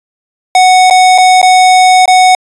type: tone with dropouts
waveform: square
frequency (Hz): 740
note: F#5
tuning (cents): 0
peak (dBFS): -3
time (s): 0.55-2.35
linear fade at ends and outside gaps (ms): 2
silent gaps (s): 0.9-0.908 / 1.179-1.183 / 1.416-1.428 / 2.057-2.078
effects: resampled to 22050 Hz